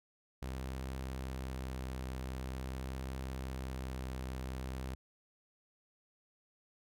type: tone with vibrato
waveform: sawtooth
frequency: 65 Hz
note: C2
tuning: 11 cents flat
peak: -35 dBFS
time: 0.42-4.95 s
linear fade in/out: 5 ms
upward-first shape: triangle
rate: 0.46 Hz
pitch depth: 16 cents each way
effects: none